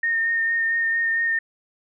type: tone with vibrato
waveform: sine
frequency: 1832 Hz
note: A#6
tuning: 31 cents flat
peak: -19 dBFS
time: 0.03-1.39 s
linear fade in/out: 5 ms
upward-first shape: sine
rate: 4.4 Hz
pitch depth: 16 cents each way
effects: none